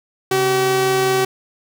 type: tone pair together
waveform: sawtooth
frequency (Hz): 135.5 / 381.5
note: C#3 / G4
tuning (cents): -39 / -47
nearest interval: octave + tritone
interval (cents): 1792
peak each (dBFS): -22 / -11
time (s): 0.31-1.25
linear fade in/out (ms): 5
effects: none